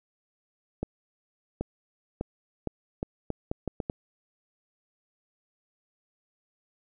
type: accelerating click train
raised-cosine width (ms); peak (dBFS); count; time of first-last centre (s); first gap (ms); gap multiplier
2; -16; 10; 0.83-3.899; 780; 0.77
effects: none